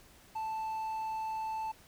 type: tone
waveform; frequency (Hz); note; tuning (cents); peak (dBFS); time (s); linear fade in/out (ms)
triangle; 880; A5; 0; -32; 0.35-1.72; 10
effects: pink hiss -59 dBFS RMS until 1.87 s